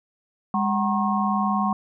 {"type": "tone cluster", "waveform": "sine", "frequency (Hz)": [204.7, 752, 943, 1079], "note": ["G#3", "F#5", "A#5", "C#6"], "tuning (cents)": [-25, 28, 20, -47], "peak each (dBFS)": [-23, -26, -30, -25], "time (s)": [0.54, 1.73], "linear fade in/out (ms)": 2, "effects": []}